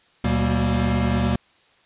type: tone cluster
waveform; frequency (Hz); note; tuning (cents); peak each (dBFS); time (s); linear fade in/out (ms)
square; 75.3 / 121.9 / 192.8 / 235.8; D2 / B2 / G3 / A#3; +44 / -22 / -28 / +20; -25; 0.24-1.36; 5
effects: white hiss -58 dBFS RMS until 1.85 s + resampled to 8000 Hz